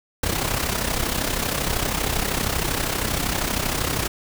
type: noise with amplitude modulation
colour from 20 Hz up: pink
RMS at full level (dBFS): -21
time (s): 0.23-4.08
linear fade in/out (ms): 5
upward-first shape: sine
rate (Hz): 32.7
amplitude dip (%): 65
effects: none